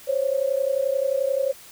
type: tone pair together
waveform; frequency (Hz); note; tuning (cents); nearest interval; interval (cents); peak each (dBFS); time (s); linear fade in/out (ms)
sine; 526.6 / 558; C5 / C#5; +11 / +11; minor second; 100; -23; 0.07-1.53; 20
effects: white hiss -46 dBFS RMS until 1.71 s